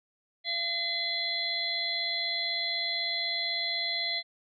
harmonic tone, 682 Hz, F5, 41 cents flat, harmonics 1 / 3 / 5 / 6, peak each -41 / -34 / -35 / -31 dBFS, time 0.44-4.23 s, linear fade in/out 50 ms, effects none

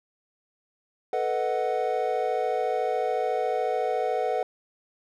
triangle chord, B dominant seventh, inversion third, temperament equal, 440 / 493.9 / 622.3 / 740 Hz, A4 / B4 / D#5 / F#5, 0 / 0 / 0 / 0 cents, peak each -28 / -27 / -30 / -26 dBFS, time 1.13-4.43 s, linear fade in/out 2 ms, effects none

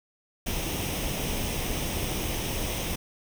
pink noise with comb filter, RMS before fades -30 dBFS, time 0.46-2.96 s, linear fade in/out 10 ms, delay 0.34 ms, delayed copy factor +0.55, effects none

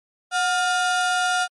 45% pulse ring-modulated tone, 1071 Hz, C6, 40 cents sharp, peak -16 dBFS, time 0.31-1.48 s, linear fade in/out 50 ms, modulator 339 Hz, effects MP3 48 kbps

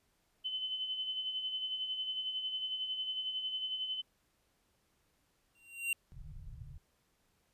sine tone with tremolo, 3040 Hz, F#7, 46 cents sharp, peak -33 dBFS, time 0.44-4.02 s, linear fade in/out 20 ms, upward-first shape sine, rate 11 Hz, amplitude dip 50%
square tone with exponential growth, 2759 Hz, F7, 22 cents flat, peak -30 dBFS, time 5.55-5.93 s, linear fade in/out 2 ms, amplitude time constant 81 ms
pink low-pass noise, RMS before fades -48 dBFS, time 6.12-6.78 s, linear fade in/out 0 ms, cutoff 160 Hz, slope 96 dB/octave
effects pink hiss -75 dBFS RMS until 7.53 s + resampled to 32000 Hz

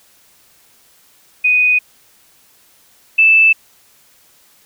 sine tone pair in turn, 2489 / 2637 Hz, D#7 / E7, 0 / 0 cents, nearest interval minor second, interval 100 cents, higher second, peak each -9 / -6 dBFS, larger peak second, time 1.44-1.79 / 3.18-3.53 s, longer neither, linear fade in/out 10 ms, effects white hiss -51 dBFS RMS until 4.65 s

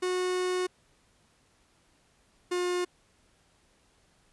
45% pulse tone pair in turn, 365.1 / 357.6 Hz, F#4 / F4, -23 / +41 cents, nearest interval unison, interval 36 cents, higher first, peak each -27 dBFS, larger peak neither, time 0.02-0.67 / 2.51-2.85 s, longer first, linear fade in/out 10 ms, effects pink hiss -66 dBFS RMS until 4.32 s + resampled to 24000 Hz

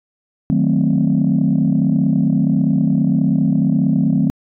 sine chord, D# diminished seventh, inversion none, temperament equal, 155.56 / 185 / 220 / 261.6 Hz, D#3 / F#3 / A3 / C4, 0 / 0 / 0 / 0 cents, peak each -17 dBFS, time 0.5-4.3 s, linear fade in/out 0 ms, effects tanh soft clip ceiling -6 dBFS

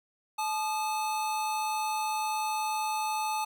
square tone pair together, 864.1 / 1222 Hz, A5 / D#6, -32 / -32 cents, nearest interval tritone, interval 600 cents, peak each -30 / -38 dBFS, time 0.38-3.45 s, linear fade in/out 10 ms, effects none

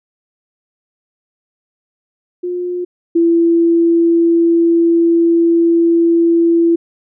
sine tone pair in turn, 356.1 / 336.1 Hz, F4 / E4, +34 / +34 cents, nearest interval minor second, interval 100 cents, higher first, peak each -17 / -8 dBFS, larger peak second, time 2.43-2.85 / 3.15-6.76 s, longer second, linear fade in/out 10 ms, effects none

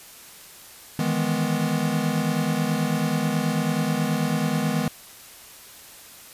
square chord, E major seventh, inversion third, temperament equal, 155.56 / 164.81 / 207.7 / 246.9 Hz, D#3 / E3 / G#3 / B3, 0 / 0 / 0 / 0 cents, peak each -28 dBFS, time 0.99-4.88 s, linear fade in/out 2 ms, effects white hiss -45 dBFS RMS until 6.33 s + resampled to 32000 Hz

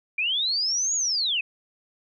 sine linear two-way sweep, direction up then down, 2326 to 6850 to 2473 Hz, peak -22 dBFS, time 0.18-1.41 s, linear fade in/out 5 ms, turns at 0.95 s, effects none

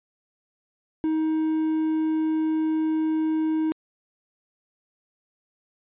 triangle tone, 315.2 Hz, D#4, 23 cents sharp, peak -19 dBFS, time 1.04-3.72 s, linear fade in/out 0 ms, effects resampled to 8000 Hz

